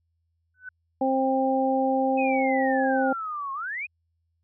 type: tone with exponential growth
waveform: sine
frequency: 1500 Hz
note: F#6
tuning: 23 cents sharp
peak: -32 dBFS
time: 0.54-0.69 s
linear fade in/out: 5 ms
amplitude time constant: 31 ms
type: harmonic tone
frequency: 264.9 Hz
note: C4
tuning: 22 cents sharp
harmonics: 1 / 2 / 3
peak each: -25 / -25 / -25 dBFS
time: 1.01-3.13 s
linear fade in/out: 5 ms
type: exponential two-way sweep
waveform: sine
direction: down then up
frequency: 2569 to 1068 to 2569 Hz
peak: -29 dBFS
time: 2.17-3.87 s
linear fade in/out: 20 ms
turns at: 3.53 s
effects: added 83 Hz sine -70 dBFS peak until 4.43 s